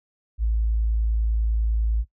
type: tone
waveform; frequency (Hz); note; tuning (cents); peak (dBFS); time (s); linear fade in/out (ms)
sine; 55; A1; 0; -19; 0.38-2.05; 50
effects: noise-tail reverb RT60 0.1 s tail -19 dB re dry